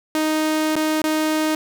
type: tone with dropouts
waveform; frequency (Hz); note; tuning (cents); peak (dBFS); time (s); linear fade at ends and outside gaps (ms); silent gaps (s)
sawtooth; 311.1; D#4; 0; -14; 0.15-1.55; 1; 0.756-0.764 / 1.018-1.04
effects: 9-bit